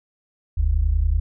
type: tone pair together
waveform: sine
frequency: 44.51 / 75.1 Hz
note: F1 / D2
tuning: +34 / +39 cents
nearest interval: major sixth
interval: 905 cents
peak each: -19 dBFS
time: 0.57-1.2 s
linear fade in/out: 10 ms
effects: none